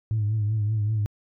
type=tone with vibrato; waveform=sine; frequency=106.9 Hz; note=A2; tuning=49 cents flat; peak=-20 dBFS; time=0.11-1.06 s; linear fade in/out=0 ms; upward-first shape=triangle; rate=5.2 Hz; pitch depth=74 cents each way; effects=tanh soft clip ceiling -18 dBFS